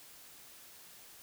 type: silence
effects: white hiss -55 dBFS RMS until 1.22 s